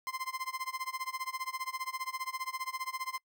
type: tone with tremolo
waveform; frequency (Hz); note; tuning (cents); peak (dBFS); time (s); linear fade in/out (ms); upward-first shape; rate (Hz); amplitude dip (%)
30% pulse; 1041; C6; -9; -30; 0.07-3.18; 0; sine; 15; 95
effects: noise-tail reverb RT60 0.1 s tail -24 dB re dry